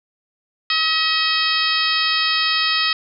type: harmonic tone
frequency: 638 Hz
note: D#5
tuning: 43 cents sharp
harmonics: 2 / 3 / 4 / 5 / 6 / 7 / 8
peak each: -24 / -24 / -24 / -24 / -24 / -24 / -24 dBFS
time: 0.7-2.93 s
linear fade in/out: 2 ms
effects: none